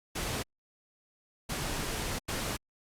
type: noise bursts at uneven times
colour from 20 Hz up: pink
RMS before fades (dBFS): -34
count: 3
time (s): 0.15-0.43 / 1.49-2.19 / 2.28-2.57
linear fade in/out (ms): 10
effects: low-pass 12000 Hz 12 dB/octave + Opus 48 kbps